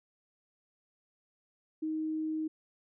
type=tone; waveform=sine; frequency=313.6 Hz; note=D#4; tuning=14 cents sharp; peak=-31 dBFS; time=1.82-2.48 s; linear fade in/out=10 ms; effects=none